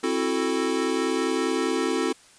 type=chord; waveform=square; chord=F# half-diminished seventh; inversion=second; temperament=equal with one note detuned; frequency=265 / 329.6 / 370 / 440 Hz; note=C4 / E4 / F#4 / A4; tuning=+22 / 0 / 0 / 0 cents; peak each=-29 dBFS; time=0.03-2.13 s; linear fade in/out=10 ms; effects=white hiss -53 dBFS RMS until 2.38 s + resampled to 22050 Hz